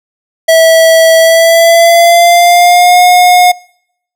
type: tone with pitch glide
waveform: square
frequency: 652 to 719.3 Hz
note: E5 to F#5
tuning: -19 to -49 cents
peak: -3 dBFS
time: 0.48-3.52 s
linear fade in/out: 10 ms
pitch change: +170 cents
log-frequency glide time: 1.18-3.02 s
effects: noise-tail reverb RT60 0.7 s tail -25 dB re dry